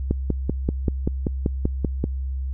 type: click train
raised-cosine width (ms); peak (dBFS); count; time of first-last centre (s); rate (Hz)
3; -8; 11; 0.11-2.041; 5.18
effects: added 66 Hz sine -24 dBFS peak until 2.53 s